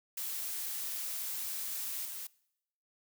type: noise with level steps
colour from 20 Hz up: blue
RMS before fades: -38 / -42 dBFS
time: 0.17-2.27 s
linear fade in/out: 5 ms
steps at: 2.05 s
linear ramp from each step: 2 ms
effects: noise-tail reverb RT60 0.8 s tail -23 dB re dry